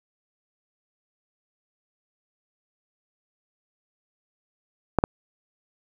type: clicks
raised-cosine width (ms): 1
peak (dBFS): -4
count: 2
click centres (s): 4.987 / 5.039
effects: 7-bit